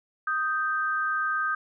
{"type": "tone pair together", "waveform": "sine", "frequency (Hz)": [1243.9, 1565], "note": ["D#6", "G6"], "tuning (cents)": [-1, -3], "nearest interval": "major third", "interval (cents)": 398, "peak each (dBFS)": -27, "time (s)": [0.27, 1.55], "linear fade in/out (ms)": 5, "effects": []}